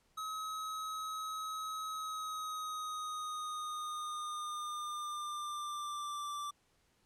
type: tone with pitch glide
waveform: square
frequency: 1277 to 1171 Hz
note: D#6 to D6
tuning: +45 to -5 cents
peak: -39 dBFS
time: 0.17-6.51 s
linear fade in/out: 10 ms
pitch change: -150 cents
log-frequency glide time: 1.91-6.32 s
effects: pink hiss -73 dBFS RMS until 7.05 s + low-pass 11000 Hz 12 dB/octave